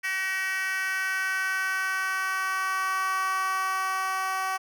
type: tone with high-pass filter sweep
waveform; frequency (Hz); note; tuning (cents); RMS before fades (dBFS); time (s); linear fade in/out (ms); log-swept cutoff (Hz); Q
10% pulse; 379.5; F#4; +44; -28; 0.03-4.58; 20; 1900 to 900; 3.7
effects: none